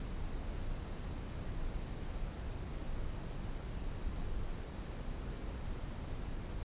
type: noise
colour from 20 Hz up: brown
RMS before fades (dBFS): -40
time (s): 0-6.63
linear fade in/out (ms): 2
effects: resampled to 8000 Hz